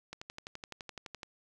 click train, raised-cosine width 0.2 ms, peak -25 dBFS, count 14, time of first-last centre 0.13-1.232 s, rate 11.8 Hz, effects none

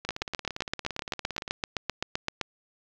two click trains, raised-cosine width 0.2 ms, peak -10 / -17 dBFS, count 19 / 26, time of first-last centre 0.09-2.413 / 0.05-1.479 s, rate 7.75 / 17.5 Hz, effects low-pass 6000 Hz 12 dB/octave + 8-bit

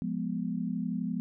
sine chord, F diminished, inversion none, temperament equal with one note detuned, 175.63 / 207.7 / 246.9 Hz, F3 / Ab3 / Cb4, +10 / 0 / 0 cents, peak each -34 dBFS, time 0.02-1.2 s, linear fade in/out 0 ms, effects none

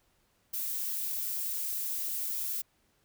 violet noise, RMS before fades -34 dBFS, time 0.53-2.62 s, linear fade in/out 10 ms, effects pink hiss -71 dBFS RMS until 3.04 s

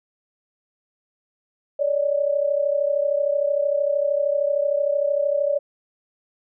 sine tone pair together, 566 / 599.1 Hz, C#5 / D5, +36 / +34 cents, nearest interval minor second, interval 98 cents, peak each -20 / -23 dBFS, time 1.79-5.59 s, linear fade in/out 10 ms, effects none

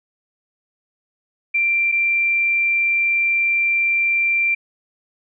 sine tone pair in turn, 2361 / 2361 Hz, D7 / D7, +9 / +9 cents, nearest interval unison, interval 0 cents, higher neither, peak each -15 dBFS, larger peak neither, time 1.54-1.92 / 1.92-4.55 s, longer second, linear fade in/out 10 ms, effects none

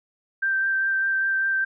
sine tone with vibrato, 1568 Hz, G6, in tune, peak -20 dBFS, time 0.42-1.65 s, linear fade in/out 10 ms, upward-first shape sine, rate 5 Hz, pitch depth 12 cents each way, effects none

